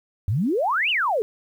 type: exponential two-way sweep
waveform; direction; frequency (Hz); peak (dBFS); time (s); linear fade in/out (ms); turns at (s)
sine; up then down; 87.7 to 3072 to 401.1; -19; 0.28-1.22; 0; 0.9
effects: 9-bit